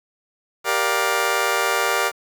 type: chord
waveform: 15% pulse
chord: G minor seventh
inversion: none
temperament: just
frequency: 392 / 470.4 / 588 / 705.6 Hz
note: G4 / Bb4 / D5 / F5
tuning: 0 / +16 / +2 / +18 cents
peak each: -19 / -18 / -19 / -20 dBFS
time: 0.64-2.12 s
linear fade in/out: 50 ms
effects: 8-bit